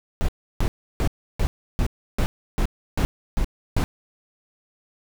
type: noise bursts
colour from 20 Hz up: brown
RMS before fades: -20 dBFS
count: 10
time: 0.21-3.84 s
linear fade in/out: 0 ms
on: 75 ms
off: 320 ms
effects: none